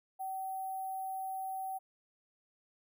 sine tone with sample-and-hold, 764 Hz, G5, 45 cents flat, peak -36 dBFS, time 0.19-1.79 s, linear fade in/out 20 ms, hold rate 11025 Hz, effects none

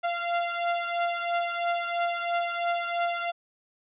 sawtooth beating tone pair, 690 / 693 Hz, F5 / F5, -21 / -14 cents, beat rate 3 Hz, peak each -24 / -27 dBFS, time 0.03-3.32 s, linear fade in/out 20 ms, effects resampled to 8000 Hz

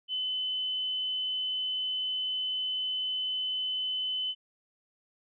sine tone, 3028 Hz, F#7, 39 cents sharp, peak -29 dBFS, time 0.08-4.35 s, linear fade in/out 50 ms, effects none

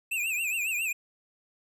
square tone with vibrato, 2574 Hz, E7, 42 cents flat, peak -28 dBFS, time 0.11-0.93 s, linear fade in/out 10 ms, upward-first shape triangle, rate 7.3 Hz, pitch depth 150 cents each way, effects none

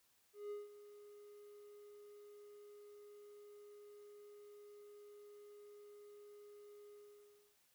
triangle tone with ADSR envelope, 413.2 Hz, G#4, 9 cents flat, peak -40 dBFS, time 0.33-7.57 s, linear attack 180 ms, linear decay 170 ms, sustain -14 dB, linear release 640 ms, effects white hiss -75 dBFS RMS until 7.74 s

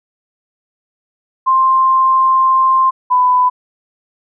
sine tone pair in turn, 1051 / 999.4 Hz, C6 / B5, +7 / +20 cents, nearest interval minor second, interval 87 cents, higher first, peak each -8 / -8 dBFS, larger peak neither, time 1.46-2.91 / 3.1-3.5 s, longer first, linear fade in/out 20 ms, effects none

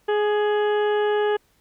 harmonic tone with a mistuned harmonic, 418.7 Hz, G#4, 14 cents sharp, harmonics 1 / 2 / 3 / 4 / 5 / 6 / 7 / 8, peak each -19 / -27 / -35 / -31 / -45 / -47 / -38 / -48 dBFS, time 0.08-1.37 s, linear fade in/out 10 ms, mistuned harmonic 3, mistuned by -29 cents, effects pink hiss -63 dBFS RMS until 1.6 s

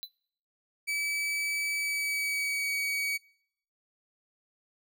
square tone with exponential decay, 4000 Hz, B7, 21 cents sharp, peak -33 dBFS, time 0.03-0.12 s, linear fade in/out 0 ms, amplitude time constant 18 ms
40% pulse tone with pitch glide, 2296 to 2260 Hz, D7 to C#7, -40 to +33 cents, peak -28 dBFS, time 0.87-3.18 s, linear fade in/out 20 ms, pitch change -27 cents, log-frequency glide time 1.74-2.71 s
effects noise-tail reverb RT60 0.7 s tail -25 dB re dry

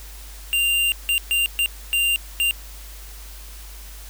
square tone bursts at uneven times, 2786 Hz, F7, 5 cents flat, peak -18 dBFS, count 6, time 0.53-0.92 / 1.09-1.18 / 1.31-1.46 / 1.59-1.66 / 1.93-2.16 / 2.4-2.51 s, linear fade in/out 0 ms, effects added 50 Hz sine -37 dBFS peak until 4.09 s + white hiss -43 dBFS RMS until 4.09 s

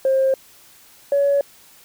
sine tone pair in turn, 532 / 563.6 Hz, C5 / C#5, +29 / +29 cents, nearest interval minor second, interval 100 cents, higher second, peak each -13 dBFS, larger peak neither, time 0.05-0.34 / 1.12-1.41 s, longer neither, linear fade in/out 2 ms, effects tanh soft clip ceiling -10 dBFS + white hiss -49 dBFS RMS until 1.84 s

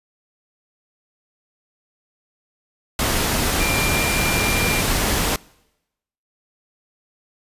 sine tone in noise, 2381 Hz, D7, 23 cents sharp, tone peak -23 dBFS, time 3.6-4.81 s, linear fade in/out 2 ms, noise pink, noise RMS -20 dBFS, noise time 2.99-5.36 s, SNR -6 dB, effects noise-tail reverb RT60 0.9 s tail -24 dB re dry + resampled to 32000 Hz

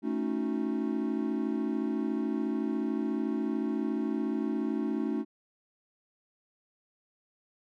triangle chord, D# half-diminished seventh, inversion second, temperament equal with one note detuned, 220 / 277.2 / 311.1 / 364.9 Hz, A3 / C#4 / D#4 / F#4, 0 / 0 / 0 / -24 cents, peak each -31 / -31 / -32 / -35 dBFS, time 0.02-5.25 s, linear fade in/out 50 ms, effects none

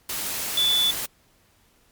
sine tone in noise, 3473 Hz, A7, 23 cents flat, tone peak -18 dBFS, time 0.57-0.91 s, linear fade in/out 5 ms, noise white, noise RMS -29 dBFS, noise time 0.09-1.06 s, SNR +8 dB, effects pink hiss -61 dBFS RMS until 1.91 s + MP3 96 kbps

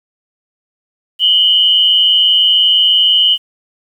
sine tone pair together, 2917 / 3097 Hz, F#7 / G7, -25 / -22 cents, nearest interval minor second, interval 103 cents, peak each -10 dBFS, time 1.19-3.38 s, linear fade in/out 50 ms, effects 7-bit

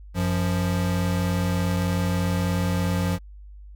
square tone pair together, 92.5 / 175.78 Hz, F#2 / F3, 0 / +12 cents, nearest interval major seventh, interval 1112 cents, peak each -25 dBFS, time 0.14-3.19 s, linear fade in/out 50 ms, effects added 50 Hz sine -40 dBFS peak until 3.75 s

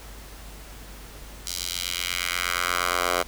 10% pulse tone with high-pass filter sweep, 88.4 Hz, F2, 22 cents sharp, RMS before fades -27 dBFS, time 1.46-3.23 s, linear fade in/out 10 ms, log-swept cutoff 5000 to 710 Hz, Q 1.4, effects added 50 Hz sine -42 dBFS peak until 3.27 s + pink hiss -45 dBFS RMS until 3.27 s

